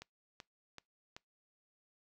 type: click train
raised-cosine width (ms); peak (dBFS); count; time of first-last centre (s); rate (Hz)
0.2; -30; 4; 0.02-1.165; 2.62
effects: noise-tail reverb RT60 0.2 s tail -25 dB re dry